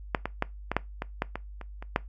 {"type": "clicks", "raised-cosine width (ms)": 0.5, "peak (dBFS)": [-8, -14, -10, -13, -8, -16, -11, -17, -25, -25, -8], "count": 11, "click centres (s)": [0.148, 0.256, 0.424, 0.716, 0.766, 1.021, 1.221, 1.356, 1.613, 1.825, 1.961], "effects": ["noise-tail reverb RT60 0.2 s tail -21 dB re dry", "added 50 Hz sine -40 dBFS peak until 2.08 s"]}